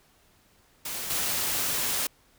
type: noise with level steps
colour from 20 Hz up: white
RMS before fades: -34 / -28 dBFS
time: 0.85-2.07 s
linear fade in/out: 5 ms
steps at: 1.1 s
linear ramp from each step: 5 ms
effects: pink hiss -62 dBFS RMS until 2.38 s